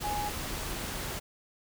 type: tone in noise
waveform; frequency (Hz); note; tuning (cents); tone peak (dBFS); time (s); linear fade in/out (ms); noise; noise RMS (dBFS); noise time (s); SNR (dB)
sine; 830.6; G#5; 0; -31; 0.03-0.3; 20; pink; -36; 0-1.2; +2
effects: none